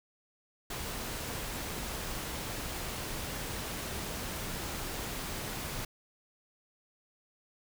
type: noise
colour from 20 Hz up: pink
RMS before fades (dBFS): -38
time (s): 0.7-5.85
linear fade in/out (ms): 5
effects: none